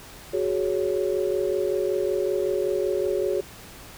sine chord, F# suspended second, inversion none, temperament equal with one note detuned, 370 / 415.3 / 557.6 Hz, F#4 / G#4 / C#5, 0 / 0 / +10 cents, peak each -25 / -26 / -28 dBFS, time 0.33-3.41 s, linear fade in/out 10 ms, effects pink hiss -44 dBFS RMS until 3.97 s

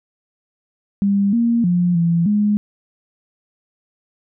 sine tone with pitch steps, 199.7 / 233.9 / 176.5 / 168.9 / 208 Hz, G3 / A#3 / F3 / E3 / G#3, +32 / +6 / +19 / +42 / +3 cents, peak -13 dBFS, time 1.02-2.57 s, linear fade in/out 0 ms, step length 310 ms, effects none

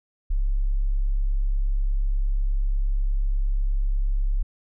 sine tone, 34.16 Hz, C#1, 25 cents flat, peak -19 dBFS, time 0.3-4.43 s, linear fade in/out 10 ms, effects none

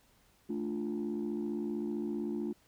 sine chord, D minor, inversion second, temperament equal, 220 / 293.7 / 349.2 Hz, A3 / D4 / F4, 0 / 0 / 0 cents, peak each -35 / -37 / -36 dBFS, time 0.49-2.53 s, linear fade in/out 10 ms, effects tanh soft clip ceiling -28 dBFS + pink hiss -67 dBFS RMS until 2.67 s

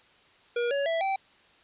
square tone with pitch steps, 477.4 / 561.2 / 659.7 / 775.5 Hz, A#4 / C#5 / E5 / G5, +41 / +21 / +1 / -19 cents, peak -26 dBFS, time 0.56-1.16 s, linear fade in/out 5 ms, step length 150 ms, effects white hiss -59 dBFS RMS until 1.63 s + resampled to 8000 Hz

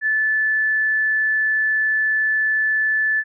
sine tone, 1743 Hz, A6, 17 cents flat, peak -16 dBFS, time 0.01-3.24 s, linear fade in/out 50 ms, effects none

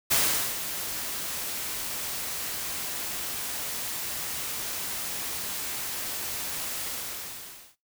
white noise with ADSR envelope, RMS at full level -22 dBFS, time 0.1-7.76 s, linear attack 17 ms, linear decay 420 ms, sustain -11 dB, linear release 890 ms, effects noise-tail reverb RT60 0.2 s tail -19 dB re dry

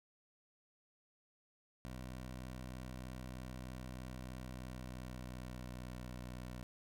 15% pulse tone with pitch glide, 63.2 to 61.86 Hz, B1 to B1, +41 to +3 cents, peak -39 dBFS, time 1.85-6.63 s, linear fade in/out 0 ms, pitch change -38 cents, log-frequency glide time 4.43-6.01 s, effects none

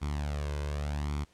sawtooth tone with flanger, 73.1 Hz, D2, 7 cents flat, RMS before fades -33 dBFS, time 0.01-1.25 s, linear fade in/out 20 ms, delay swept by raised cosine 0.88 to 1.98 ms, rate 0.87 Hz, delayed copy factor +0.65, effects pink hiss -65 dBFS RMS until 1.33 s + low-pass 9000 Hz 12 dB/octave

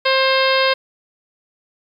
harmonic tone with a mistuned harmonic, 530 Hz, C5, 22 cents sharp, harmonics 1 / 2 / 3 / 4 / 5 / 6 / 7 / 8 / 9, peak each -17 / -20 / -22 / -23 / -24 / -25 / -25 / -26 / -27 dBFS, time 0.05-0.74 s, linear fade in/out 10 ms, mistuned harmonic 9, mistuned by +40 cents, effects 8-bit

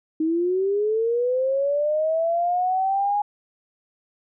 sine linear sweep, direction up, 311.1 to 830.6 Hz, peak -19 dBFS, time 0.2-3.22 s, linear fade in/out 5 ms, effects none

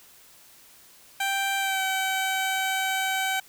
15% pulse tone with pitch glide, 784 to 765.2 Hz, G5 to G5, 0 to -42 cents, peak -18 dBFS, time 1.2-3.4 s, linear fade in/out 5 ms, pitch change -42 cents, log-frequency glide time 1.58-1.82 s, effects white hiss -53 dBFS RMS until 3.48 s

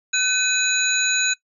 sine tone cluster, 1519 / 2522 / 3957 / 6760 Hz, F#6 / D#7 / B7 / G#8, +45 / +23 / +3 / +30 cents, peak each -23 dBFS, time 0.13-1.34 s, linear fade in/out 10 ms, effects noise-tail reverb RT60 0.1 s tail -20 dB re dry

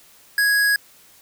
square tone, 1661.2 Hz, G#6, in tune, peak -16 dBFS, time 0.38-0.76 s, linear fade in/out 2 ms, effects white hiss -51 dBFS RMS until 1.21 s

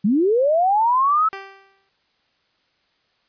sine linear sweep, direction up, 183.8 to 1318 Hz, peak -14 dBFS, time 0.04-1.29 s, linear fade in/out 10 ms
10% pulse tone with exponential decay, 390.3 Hz, G4, 8 cents flat, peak -20 dBFS, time 1.33-1.89 s, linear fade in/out 0 ms, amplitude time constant 120 ms
effects white hiss -65 dBFS RMS until 3.28 s + resampled to 11025 Hz

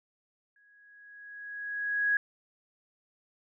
sine tone with exponential growth, 1661.2 Hz, G#6, in tune, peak -22 dBFS, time 0.56-2.17 s, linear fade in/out 2 ms, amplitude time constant 350 ms, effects none

